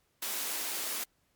white high-pass noise, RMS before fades -35 dBFS, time 0.22-1.04 s, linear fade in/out 5 ms, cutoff 230 Hz, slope 24 dB/octave, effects pink hiss -73 dBFS RMS until 1.35 s + MP3 96 kbps

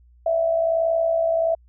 sine tone with amplitude modulation, 659.3 Hz, E5, in tune, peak -15 dBFS, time 0.26-1.55 s, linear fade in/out 5 ms, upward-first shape sine, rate 61.3 Hz, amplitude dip 55%, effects added 60 Hz sine -50 dBFS peak until 1.68 s

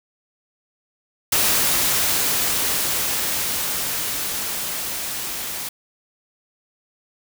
white noise with level ramp, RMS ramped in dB -18 to -29 dBFS, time 1.32-5.69 s, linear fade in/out 5 ms, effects none

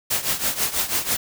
white noise with tremolo, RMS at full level -20 dBFS, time 0.1-1.17 s, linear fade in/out 10 ms, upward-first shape triangle, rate 6.1 Hz, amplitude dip 85%, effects none

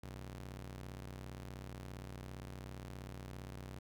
sawtooth ring-modulated tone, 95.2 Hz, F#2, 50 cents sharp, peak -39 dBFS, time 0.03-3.79 s, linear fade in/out 5 ms, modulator 29 Hz, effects none

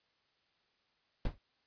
brown noise with exponential decay, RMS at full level -27 dBFS, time 1.25-1.38 s, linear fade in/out 2 ms, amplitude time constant 27 ms, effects white hiss -75 dBFS RMS until 1.66 s + resampled to 11025 Hz

